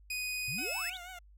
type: tone with pitch glide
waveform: sawtooth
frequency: 2489 to 2614 Hz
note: D#7 to E7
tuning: 0 to -15 cents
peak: -31 dBFS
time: 0.1-0.9 s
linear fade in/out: 5 ms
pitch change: +85 cents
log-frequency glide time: 0.56-0.75 s
type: exponential sweep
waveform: sine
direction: up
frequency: 108.5 to 3913 Hz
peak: -40 dBFS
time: 0.48-0.97 s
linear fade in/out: 0 ms
type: tone with vibrato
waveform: 15% pulse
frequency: 724 Hz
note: F#5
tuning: 38 cents flat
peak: -38 dBFS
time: 0.58-1.19 s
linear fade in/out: 5 ms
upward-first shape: triangle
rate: 6.2 Hz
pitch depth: 80 cents each way
effects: added 50 Hz sine -55 dBFS peak until 1.37 s